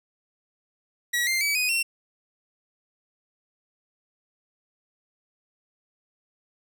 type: tone with pitch steps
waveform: sawtooth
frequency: 1923 / 2097 / 2287 / 2494 / 2720 Hz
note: B6 / C7 / D7 / D#7 / F7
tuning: -47 / +3 / -47 / +3 / -46 cents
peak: -19 dBFS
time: 1.13-1.83 s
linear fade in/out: 10 ms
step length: 140 ms
effects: none